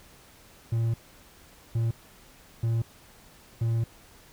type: tone bursts at uneven times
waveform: triangle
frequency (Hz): 114.7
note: A#2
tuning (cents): -28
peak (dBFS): -21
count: 4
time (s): 0.72-0.94 / 1.75-1.91 / 2.63-2.82 / 3.61-3.84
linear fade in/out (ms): 5
effects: pink hiss -54 dBFS RMS until 4.32 s